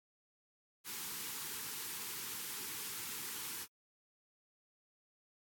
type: band-stop noise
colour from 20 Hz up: white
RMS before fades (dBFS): -43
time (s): 0.84-3.67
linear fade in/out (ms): 50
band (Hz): 490 to 810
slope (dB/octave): 96
effects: high-pass 100 Hz 12 dB/octave + AAC 64 kbps